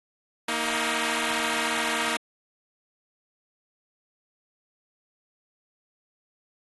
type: tone pair together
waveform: 5% pulse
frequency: 233.1 / 315.6 Hz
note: A#3 / D#4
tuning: 0 / +25 cents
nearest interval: perfect fourth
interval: 525 cents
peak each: -17 dBFS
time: 0.48-2.17 s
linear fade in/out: 5 ms
effects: AAC 32 kbps